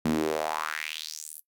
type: tone with high-pass filter sweep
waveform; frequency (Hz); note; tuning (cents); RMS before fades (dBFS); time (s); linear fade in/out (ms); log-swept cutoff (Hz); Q
sawtooth; 77.78; D#2; 0; -31; 0.05-1.4; 5; 200 to 12000; 3.7
effects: noise-tail reverb RT60 0.1 s tail -18 dB re dry